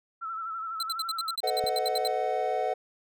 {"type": "tone with vibrato", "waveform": "sine", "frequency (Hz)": 1325, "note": "E6", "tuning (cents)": 9, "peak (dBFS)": -32, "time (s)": [0.21, 1.36], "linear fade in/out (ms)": 20, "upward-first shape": "sine", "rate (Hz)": 12, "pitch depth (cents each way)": 52}
{"type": "tone bursts", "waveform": "40% pulse", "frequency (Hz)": 4067, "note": "C8", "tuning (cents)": -50, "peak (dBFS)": -27, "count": 14, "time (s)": [0.8, 2.076], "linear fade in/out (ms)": 2, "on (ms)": 28, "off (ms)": 68}
{"type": "chord", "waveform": "triangle", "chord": "B dominant seventh", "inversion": "third", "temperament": "equal with one note detuned", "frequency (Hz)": [440, 506, 622.3, 740], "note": ["A4", "B4", "D#5", "F#5"], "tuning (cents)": [0, 42, 0, 0], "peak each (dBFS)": [-31, -31, -31, -27], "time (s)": [1.43, 2.74], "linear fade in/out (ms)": 10}
{"type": "click", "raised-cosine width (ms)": 3, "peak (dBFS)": -28, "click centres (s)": 1.64}
{"effects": []}